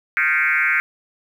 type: tone with frequency modulation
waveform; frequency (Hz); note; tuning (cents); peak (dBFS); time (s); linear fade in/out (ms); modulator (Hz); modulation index
sine; 1864.7; A#6; 0; -15; 0.17-0.8; 0; 155; 3.1
effects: 8-bit